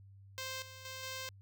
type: tone with level steps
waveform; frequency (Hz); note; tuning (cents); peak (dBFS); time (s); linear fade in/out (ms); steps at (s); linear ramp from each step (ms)
5% pulse; 523; C5; -1; -28 / -39 / -32 / -29; 0.38-1.29; 0; 0.62 / 0.85 / 1.03; 2
effects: added 98 Hz sine -54 dBFS peak until 1.41 s